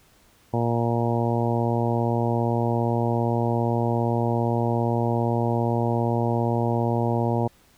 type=harmonic tone; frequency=117.5 Hz; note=A#2; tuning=14 cents sharp; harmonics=1 / 2 / 3 / 4 / 5 / 6 / 7 / 8; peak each=-24 / -27 / -29 / -30 / -31 / -32 / -32 / -33 dBFS; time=0.53-7.48 s; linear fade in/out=10 ms; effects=pink hiss -58 dBFS RMS until 7.77 s